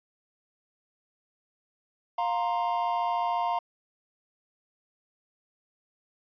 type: chord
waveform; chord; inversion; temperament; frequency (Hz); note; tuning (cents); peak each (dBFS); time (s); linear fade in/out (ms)
triangle; F suspended fourth; none; equal with one note detuned; 704.5 / 932.3 / 1046.5; F5 / Bb5 / C6; +15 / 0 / 0; -27 / -27 / -31; 2.18-3.59; 5
effects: resampled to 11025 Hz